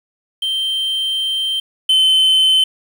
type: tone pair in turn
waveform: triangle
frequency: 3136 / 3066 Hz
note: G7 / G7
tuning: 0 / -39 cents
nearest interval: unison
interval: 39 cents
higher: first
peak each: -15 / -8 dBFS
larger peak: second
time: 0.42-1.6 / 1.89-2.64 s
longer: first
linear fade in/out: 5 ms
effects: 7-bit